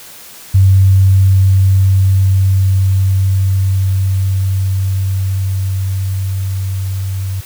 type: tone with level ramp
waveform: sine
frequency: 95.9 Hz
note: G2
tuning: 37 cents flat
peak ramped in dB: -4 to -16 dBFS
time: 0.54-7.41 s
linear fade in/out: 10 ms
effects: white hiss -35 dBFS RMS until 7.45 s